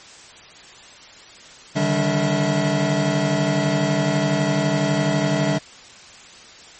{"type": "tone cluster", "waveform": "square", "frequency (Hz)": [143.6, 155.6, 195.4, 290.2, 646], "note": ["D3", "D#3", "G3", "D4", "E5"], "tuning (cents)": [-39, 0, -5, -21, -35], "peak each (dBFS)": -25, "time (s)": [1.75, 5.59], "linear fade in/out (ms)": 20, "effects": ["white hiss -43 dBFS RMS until 6.79 s", "MP3 32 kbps"]}